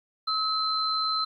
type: tone pair together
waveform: sine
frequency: 1287 / 4086 Hz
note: E6 / C8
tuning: -42 / -42 cents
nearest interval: octave + minor sixth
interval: 2000 cents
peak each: -27 dBFS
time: 0.27-1.25 s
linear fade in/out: 10 ms
effects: 10-bit